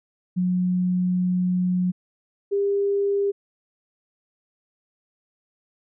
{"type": "tone pair in turn", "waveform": "sine", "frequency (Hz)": [181.2, 400.7], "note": ["F#3", "G4"], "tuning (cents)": [-36, 38], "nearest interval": "octave + major second", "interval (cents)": 1374, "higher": "second", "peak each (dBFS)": [-19, -19], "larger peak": "neither", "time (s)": [[0.36, 1.92], [2.51, 3.32]], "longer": "first", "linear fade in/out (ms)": 20, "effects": []}